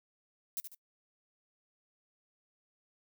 violet noise with echo, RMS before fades -36 dBFS, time 0.57-0.6 s, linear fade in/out 0 ms, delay 73 ms, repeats 2, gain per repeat -8 dB, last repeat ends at 0.746 s, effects noise-tail reverb RT60 0.1 s tail -23 dB re dry

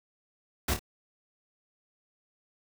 pink noise with echo, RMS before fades -28 dBFS, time 0.68-0.74 s, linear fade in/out 5 ms, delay 27 ms, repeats 2, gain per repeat -7 dB, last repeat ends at 0.794 s, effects none

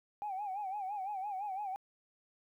sine tone with vibrato, 793 Hz, G5, 20 cents sharp, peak -35 dBFS, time 0.22-1.76 s, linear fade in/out 0 ms, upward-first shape sine, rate 5.9 Hz, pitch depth 110 cents each way, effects tanh soft clip ceiling -32 dBFS + 12-bit

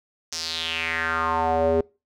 square tone with band-pass filter sweep, 81.8 Hz, E2, 13 cents flat, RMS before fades -24 dBFS, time 0.32-1.81 s, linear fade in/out 5 ms, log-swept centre 5800 to 440 Hz, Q 4.3, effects noise-tail reverb RT60 0.3 s tail -25 dB re dry

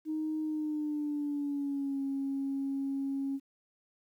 sine tone with pitch glide, 311.1 to 274 Hz, D#4 to C#4, 0 to -20 cents, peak -30 dBFS, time 0.05-3.4 s, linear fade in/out 50 ms, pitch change -220 cents, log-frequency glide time 0.41-2.01 s, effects tanh soft clip ceiling -26 dBFS + 11-bit

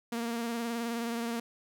sawtooth tone with vibrato, 233.2 Hz, A#3, 1 cent sharp, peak -28 dBFS, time 0.12-1.4 s, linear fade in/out 5 ms, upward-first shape triangle, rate 19 Hz, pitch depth 40 cents each way, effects none

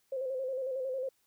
sine tone with vibrato, 523.3 Hz, C5, in tune, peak -32 dBFS, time 0.12-1.09 s, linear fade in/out 5 ms, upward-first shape square, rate 11 Hz, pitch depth 47 cents each way, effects white hiss -73 dBFS RMS until 1.26 s

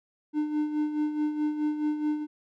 triangle tone with tremolo, 301.3 Hz, D4, 44 cents sharp, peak -21 dBFS, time 0.33-2.27 s, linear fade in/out 50 ms, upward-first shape sine, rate 4.7 Hz, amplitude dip 60%, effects none

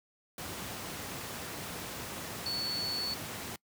sine tone in noise, 4435 Hz, C#8, in tune, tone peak -32 dBFS, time 2.46-3.14 s, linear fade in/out 2 ms, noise pink, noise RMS -40 dBFS, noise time 0.38-3.56 s, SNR +5 dB, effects noise-tail reverb RT60 0.1 s tail -24 dB re dry + high-pass 100 Hz 12 dB/octave

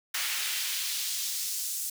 pink noise with high-pass filter sweep, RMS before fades -32 dBFS, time 0.14-1.9 s, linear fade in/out 5 ms, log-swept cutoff 1900 to 7600 Hz, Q 1.1, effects none

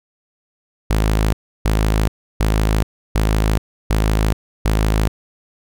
sawtooth tone bursts, 53.3 Hz, G#1, 46 cents sharp, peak -10 dBFS, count 6, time 0.9-5.08 s, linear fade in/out 5 ms, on 430 ms, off 320 ms, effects none

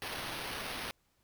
violet noise with sample-and-hold, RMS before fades -40 dBFS, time 0.02-0.91 s, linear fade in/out 0 ms, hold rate 7350 Hz, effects pink hiss -74 dBFS RMS until 1.23 s

